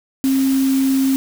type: tone in noise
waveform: sine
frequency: 267.6 Hz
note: C4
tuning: 39 cents sharp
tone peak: -13 dBFS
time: 0.24-1.16 s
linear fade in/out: 0 ms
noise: white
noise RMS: -30 dBFS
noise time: 0.24-1.16 s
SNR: +14 dB
effects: none